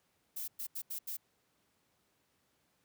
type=noise bursts at uneven times; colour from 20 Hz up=violet; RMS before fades=-40 dBFS; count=5; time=0.36-0.48 / 0.59-0.67 / 0.75-0.82 / 0.9-0.99 / 1.07-1.17 s; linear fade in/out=10 ms; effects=pink hiss -75 dBFS RMS until 2.84 s + high-pass 100 Hz 12 dB/octave